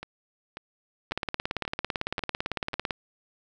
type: two click trains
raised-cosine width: 0.3 ms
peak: -12 / -21 dBFS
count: 33 / 6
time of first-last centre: 1.12-2.908 / 0.03-2.733 s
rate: 17.9 / 1.85 Hz
effects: none